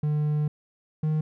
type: tone pair in turn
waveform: triangle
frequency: 150 / 154.75 Hz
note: D3 / D#3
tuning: +37 / -9 cents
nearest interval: minor second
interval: 54 cents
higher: second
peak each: -20 / -20 dBFS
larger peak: neither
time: 0.03-0.48 / 1.03-1.21 s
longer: first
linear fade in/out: 5 ms
effects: none